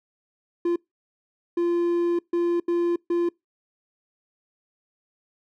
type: tone bursts at uneven times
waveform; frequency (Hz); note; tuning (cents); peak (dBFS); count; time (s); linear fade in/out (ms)
triangle; 345.1; F4; -21; -18; 5; 0.65-0.76 / 1.57-2.19 / 2.33-2.6 / 2.68-2.96 / 3.1-3.29; 5
effects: noise-tail reverb RT60 0.2 s tail -26 dB re dry